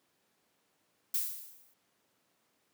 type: noise with exponential decay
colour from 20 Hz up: violet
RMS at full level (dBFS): -29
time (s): 1.14-1.74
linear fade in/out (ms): 5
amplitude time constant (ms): 130
effects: pink hiss -74 dBFS RMS until 2.73 s + high-pass 200 Hz 12 dB/octave